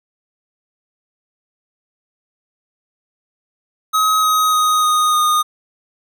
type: tone with pitch steps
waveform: square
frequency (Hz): 1270 / 1259.8 / 1249.6 / 1239.6 / 1229.6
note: D#6 / D#6 / D#6 / D#6 / D#6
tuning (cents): +35 / +21 / +7 / -7 / -21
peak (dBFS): -13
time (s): 3.93-5.43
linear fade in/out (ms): 20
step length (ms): 300
effects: none